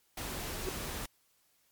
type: noise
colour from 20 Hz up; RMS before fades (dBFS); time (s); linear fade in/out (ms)
pink; -39; 0.17-1.06; 5
type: tone with exponential growth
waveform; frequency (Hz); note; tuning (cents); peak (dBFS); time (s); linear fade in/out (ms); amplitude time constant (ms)
triangle; 374.5; F#4; +21; -26; 0.61-0.69; 2; 16
effects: white hiss -71 dBFS RMS until 1.71 s + MP3 96 kbps